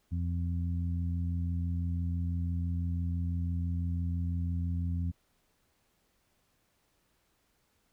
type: harmonic tone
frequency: 86 Hz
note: F2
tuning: 26 cents flat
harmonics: 1 / 2 / 3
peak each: -30 / -37 / -43 dBFS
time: 0.11-5.12 s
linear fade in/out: 20 ms
effects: pink hiss -73 dBFS RMS until 7.92 s